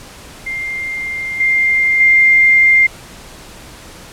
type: tone with level steps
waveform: sine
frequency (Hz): 2104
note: C7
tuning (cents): +9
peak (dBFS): -19 / -10 / -6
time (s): 0.46-2.87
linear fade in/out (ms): 10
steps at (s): 1.4 / 2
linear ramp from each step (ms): 5
effects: pink hiss -36 dBFS RMS until 4.12 s + low-pass 11000 Hz 12 dB/octave